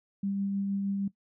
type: tone with tremolo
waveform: sine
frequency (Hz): 197.9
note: G3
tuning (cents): +17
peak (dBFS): -27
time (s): 0.23-1.08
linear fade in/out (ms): 5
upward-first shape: triangle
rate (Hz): 6.4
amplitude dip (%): 25
effects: noise-tail reverb RT60 0.1 s tail -17 dB re dry